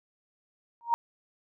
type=tone with exponential growth; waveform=sine; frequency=937 Hz; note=A#5; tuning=9 cents sharp; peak=-17 dBFS; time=0.81-0.94 s; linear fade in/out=0 ms; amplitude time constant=27 ms; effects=none